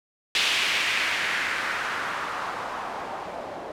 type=noise with low-pass filter sweep; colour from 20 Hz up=blue; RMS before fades=-28 dBFS; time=0.35-3.72 s; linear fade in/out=2 ms; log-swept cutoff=3100 to 620 Hz; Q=1.9; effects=none